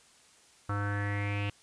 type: tone with low-pass filter sweep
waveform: square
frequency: 101.8 Hz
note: G#2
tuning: 34 cents flat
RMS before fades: -32 dBFS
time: 0.69-1.5 s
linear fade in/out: 5 ms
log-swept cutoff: 1300 to 2800 Hz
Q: 6.5
effects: white hiss -60 dBFS RMS until 1.62 s + resampled to 22050 Hz